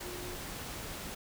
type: tone in noise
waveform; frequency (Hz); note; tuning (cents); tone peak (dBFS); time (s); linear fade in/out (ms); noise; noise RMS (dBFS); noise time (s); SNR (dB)
sine; 357.4; F4; +40; -44; 0.04-0.36; 10; pink; -42; 0-1.15; -5
effects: none